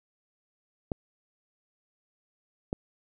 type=clicks; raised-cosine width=2 ms; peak=-16 dBFS; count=2; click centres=0.918 / 2.729 s; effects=none